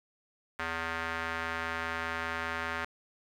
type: tone with band-pass filter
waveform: square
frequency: 82.5 Hz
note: E2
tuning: 2 cents sharp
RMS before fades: -35 dBFS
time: 0.59-2.85 s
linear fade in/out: 5 ms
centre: 1600 Hz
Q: 1.9
effects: 10-bit